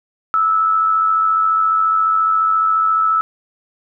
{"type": "tone with amplitude modulation", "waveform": "sine", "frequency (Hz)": 1307, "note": "E6", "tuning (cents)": -15, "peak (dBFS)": -10, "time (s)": [0.34, 3.21], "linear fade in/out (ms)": 0, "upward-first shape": "sine", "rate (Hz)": 94.4, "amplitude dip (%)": 45, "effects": []}